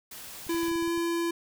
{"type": "noise", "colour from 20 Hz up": "white", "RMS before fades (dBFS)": -43, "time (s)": [0.11, 0.7], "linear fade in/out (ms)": 5}
{"type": "clicks", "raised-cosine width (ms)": 5, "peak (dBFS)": -36, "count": 9, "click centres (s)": [0.468, 0.545, 0.632, 0.683, 0.715, 0.757, 0.825, 0.877, 0.977]}
{"type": "tone with pitch glide", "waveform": "square", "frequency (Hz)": [335.3, 338.4], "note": ["E4", "E4"], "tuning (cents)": [30, 45], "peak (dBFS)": -27, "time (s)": [0.49, 1.31], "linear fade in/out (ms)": 5, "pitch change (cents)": 15, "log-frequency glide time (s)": [0.83, 0.9]}
{"effects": []}